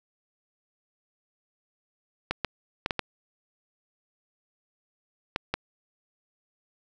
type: clicks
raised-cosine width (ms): 0.3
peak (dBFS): -10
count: 7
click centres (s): 2.31 / 2.447 / 2.861 / 2.908 / 2.993 / 5.361 / 5.54
effects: none